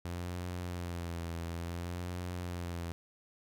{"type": "tone with vibrato", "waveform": "sawtooth", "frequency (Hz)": 86.6, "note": "F2", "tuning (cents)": -14, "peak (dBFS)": -33, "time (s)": [0.05, 2.92], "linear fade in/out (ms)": 0, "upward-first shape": "sine", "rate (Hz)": 0.57, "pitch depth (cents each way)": 52, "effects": []}